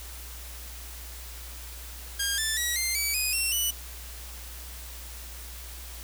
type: tone with pitch steps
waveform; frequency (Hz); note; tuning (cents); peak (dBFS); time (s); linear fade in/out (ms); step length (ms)
10% pulse; 1616 / 1762.3 / 1921.8 / 2096 / 2285 / 2492 / 2718 / 2964; G#6 / A6 / B6 / C7 / D7 / D#7 / F7 / F#7; -48 / +2 / -48 / +2 / -48 / +2 / -48 / +2; -17; 2.19-3.71; 10; 190
effects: added 60 Hz sine -41 dBFS peak until 6.03 s + white hiss -44 dBFS RMS until 6.03 s